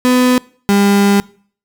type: tone pair in turn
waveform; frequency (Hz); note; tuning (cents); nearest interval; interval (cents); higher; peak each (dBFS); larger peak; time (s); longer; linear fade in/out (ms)
35% pulse; 250.9 / 200.8; B3 / G3; +28 / +42; major third; 386; first; -7; neither; 0.05-0.38 / 0.69-1.2; second; 0
effects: noise-tail reverb RT60 0.5 s tail -23 dB re dry